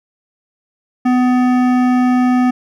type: tone with hard clipping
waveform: sine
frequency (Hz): 250.4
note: B3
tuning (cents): +24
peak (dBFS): -12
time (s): 1.05-2.51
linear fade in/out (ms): 10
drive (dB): 14
effects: none